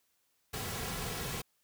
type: noise with comb filter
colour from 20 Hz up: pink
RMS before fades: -38 dBFS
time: 0.53-1.42 s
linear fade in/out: 10 ms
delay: 3.3 ms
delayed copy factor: -0.55
effects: white hiss -75 dBFS RMS until 1.63 s